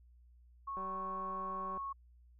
sine tone, 1100 Hz, C#6, 14 cents flat, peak -38 dBFS, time 0.67-1.93 s, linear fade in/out 10 ms
click train, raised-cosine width 1 ms, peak -35 dBFS, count 193, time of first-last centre 0.77-1.775 s, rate 191 Hz
effects added 60 Hz sine -59 dBFS peak until 2.39 s

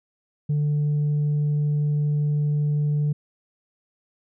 sine tone, 147.9 Hz, D3, 13 cents sharp, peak -17 dBFS, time 0.49-3.13 s, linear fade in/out 10 ms, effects tanh soft clip ceiling -18 dBFS

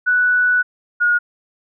sine tone pair in turn, 1480 / 1439.5 Hz, F#6 / F#6, 0 / -48 cents, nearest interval unison, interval 48 cents, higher first, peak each -12 dBFS, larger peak neither, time 0.06-0.63 / 1-1.19 s, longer first, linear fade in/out 20 ms, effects none

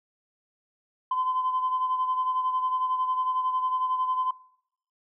sine beating tone pair, 1022 / 1033 Hz, C6 / C6, -41 / -22 cents, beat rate 11 Hz, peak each -23 / -32 dBFS, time 1.11-4.31 s, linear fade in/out 5 ms, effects noise-tail reverb RT60 0.7 s tail -23 dB re dry + tanh soft clip ceiling -18 dBFS

